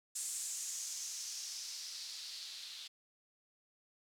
violet noise with low-pass filter sweep, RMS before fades -44 dBFS, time 0.15-2.88 s, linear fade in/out 10 ms, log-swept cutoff 8000 to 3800 Hz, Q 3, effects none

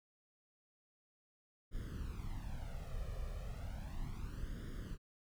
brown noise with flanger, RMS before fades -43 dBFS, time 1.71-4.98 s, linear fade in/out 50 ms, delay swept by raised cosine 0.58 to 1.68 ms, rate 0.34 Hz, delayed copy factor +0.8, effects none

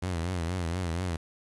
sawtooth tone with vibrato, 87.31 Hz, F2, in tune, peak -25 dBFS, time 0.02-1.17 s, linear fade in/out 10 ms, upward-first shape triangle, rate 4.2 Hz, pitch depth 140 cents each way, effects resampled to 24000 Hz + 9-bit

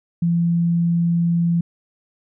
sine tone, 170 Hz, F3, 46 cents flat, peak -15 dBFS, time 0.22-1.61 s, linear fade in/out 5 ms, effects none

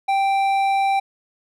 triangle tone with hard clipping, 784 Hz, G5, in tune, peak -18 dBFS, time 0.08-1 s, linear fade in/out 10 ms, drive 12 dB, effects none

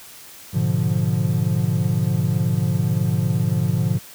triangle chord, G# diminished seventh, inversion none, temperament equal with one note detuned, 105.46 / 123.47 / 146.83 / 174.61 Hz, G#2 / B2 / D3 / F3, +27 / 0 / 0 / 0 cents, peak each -21 dBFS, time 0.53-3.99 s, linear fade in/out 20 ms, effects white hiss -42 dBFS RMS until 4.14 s

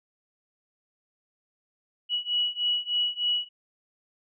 sine beating tone pair, 2927 / 2930.3 Hz, F#7 / F#7, -19 / -17 cents, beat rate 3.3 Hz, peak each -28 / -27 dBFS, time 2.09-3.49 s, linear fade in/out 50 ms, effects none

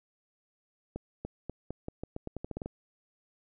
accelerating click train, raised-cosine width 2 ms, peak -23 dBFS, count 14, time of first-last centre 0.96-2.66 s, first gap 290 ms, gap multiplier 0.85, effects none

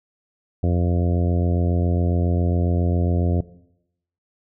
harmonic tone, 87.31 Hz, F2, in tune, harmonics 1 / 2 / 3 / 4 / 5 / 6 / 7 / 8, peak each -18 / -24 / -28 / -30 / -32 / -34 / -35 / -36 dBFS, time 0.63-3.41 s, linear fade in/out 5 ms, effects noise-tail reverb RT60 0.8 s tail -18 dB re dry

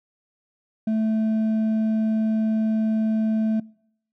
sine tone with hard clipping, 219.4 Hz, A3, 5 cents flat, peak -21 dBFS, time 0.87-3.6 s, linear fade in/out 5 ms, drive 4 dB, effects noise-tail reverb RT60 0.7 s tail -25 dB re dry

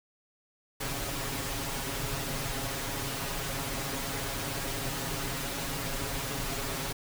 pink noise with comb filter, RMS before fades -34 dBFS, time 0.8-6.93 s, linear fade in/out 10 ms, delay 7.3 ms, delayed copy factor +0.95, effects none

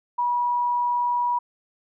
sine tone, 969 Hz, B5, 33 cents flat, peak -20 dBFS, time 0.18-1.39 s, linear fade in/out 10 ms, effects none

